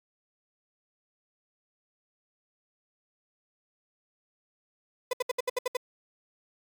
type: tone bursts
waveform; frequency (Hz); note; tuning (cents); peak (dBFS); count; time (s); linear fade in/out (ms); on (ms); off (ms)
35% pulse; 501; B4; +25; -24; 8; 5.11-5.77; 5; 23; 68
effects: AAC 64 kbps